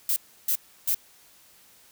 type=noise bursts; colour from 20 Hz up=violet; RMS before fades=-24 dBFS; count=3; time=0.09-0.946 s; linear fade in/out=2 ms; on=72 ms; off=320 ms; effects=white hiss -56 dBFS RMS until 1.91 s